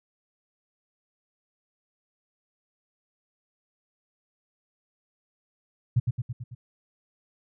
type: tone with echo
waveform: sine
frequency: 120.7 Hz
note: B2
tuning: 39 cents flat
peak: -17 dBFS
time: 5.96-6 s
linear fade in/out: 10 ms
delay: 110 ms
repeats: 5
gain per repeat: -4 dB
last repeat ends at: 6.55 s
effects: none

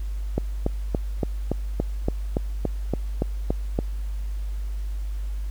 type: click train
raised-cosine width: 2 ms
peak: -9 dBFS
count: 13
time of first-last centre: 0.38-3.789 s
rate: 3.52 Hz
effects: added 50 Hz sine -26 dBFS peak until 5.5 s + pink hiss -52 dBFS RMS until 5.5 s

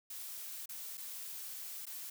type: noise with dropouts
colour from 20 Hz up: blue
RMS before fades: -45 dBFS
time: 0.1-2.1 s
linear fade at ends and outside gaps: 5 ms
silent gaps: 0.658-0.691 / 0.973-0.977 / 1.855-1.866 s
effects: none

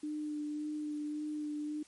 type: tone with vibrato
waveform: sine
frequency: 300 Hz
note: D4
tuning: 37 cents sharp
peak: -35 dBFS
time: 0.03-1.83 s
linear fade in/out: 5 ms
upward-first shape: sine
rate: 1.8 Hz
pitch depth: 15 cents each way
effects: white hiss -62 dBFS RMS until 1.87 s + MP3 48 kbps

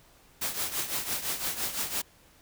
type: noise with tremolo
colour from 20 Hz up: white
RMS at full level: -29 dBFS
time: 0.41-2.02 s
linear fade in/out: 10 ms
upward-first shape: triangle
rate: 5.9 Hz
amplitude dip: 75%
effects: pink hiss -59 dBFS RMS until 2.41 s

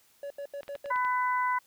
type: tone bursts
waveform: triangle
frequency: 566 Hz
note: C#5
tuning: 36 cents sharp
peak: -33 dBFS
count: 5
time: 0.23-0.915 s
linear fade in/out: 2 ms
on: 73 ms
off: 80 ms
type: clicks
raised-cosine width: 0.3 ms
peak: -29 dBFS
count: 6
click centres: 0.632 / 0.681 / 0.753 / 0.859 / 0.96 / 1.049 s
type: harmonic tone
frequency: 500 Hz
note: B4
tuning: 21 cents sharp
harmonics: 2 / 3 / 4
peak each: -26 / -34 / -35 dBFS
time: 0.9-1.59 s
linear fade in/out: 10 ms
effects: white hiss -64 dBFS RMS until 1.66 s

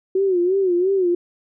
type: tone with vibrato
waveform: sine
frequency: 370 Hz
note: F#4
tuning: in tune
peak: -15 dBFS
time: 0.15-1.15 s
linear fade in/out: 5 ms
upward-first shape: sine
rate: 2.9 Hz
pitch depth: 110 cents each way
effects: none

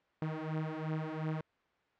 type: beating tone pair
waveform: sawtooth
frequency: 155.56 / 158.36 Hz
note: D#3 / D#3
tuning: 0 / +31 cents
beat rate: 2.8 Hz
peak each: -34 / -34 dBFS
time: 0.22-1.41 s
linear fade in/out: 2 ms
effects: white hiss -72 dBFS RMS until 1.99 s + low-pass 2000 Hz 12 dB/octave

